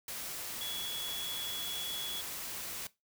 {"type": "tone in noise", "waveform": "sine", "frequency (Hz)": 3372, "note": "G#7", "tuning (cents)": 26, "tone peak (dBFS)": -37, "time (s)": [0.61, 2.21], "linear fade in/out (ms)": 2, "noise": "white", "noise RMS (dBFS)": -41, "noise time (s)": [0.08, 2.87], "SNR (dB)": 1, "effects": ["noise-tail reverb RT60 0.2 s tail -18 dB re dry"]}